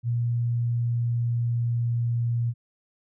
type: tone with pitch glide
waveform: sine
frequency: 118.9 to 118.15 Hz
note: A#2 to A#2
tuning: +35 to +24 cents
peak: -22 dBFS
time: 0.03-2.54 s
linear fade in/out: 50 ms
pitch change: -11 cents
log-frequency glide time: 0.25-2.32 s
effects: none